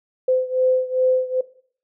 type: beating tone pair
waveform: sine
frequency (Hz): 512 / 514.5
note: C5 / C5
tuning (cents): -38 / -29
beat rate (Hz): 2.5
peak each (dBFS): -19 / -21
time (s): 0.28-1.41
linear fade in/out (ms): 5
effects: noise-tail reverb RT60 0.5 s tail -17 dB re dry